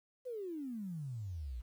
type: exponential sweep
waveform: sine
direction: down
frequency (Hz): 523.3 to 55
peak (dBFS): -39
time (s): 0.25-1.62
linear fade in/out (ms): 20
effects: 11-bit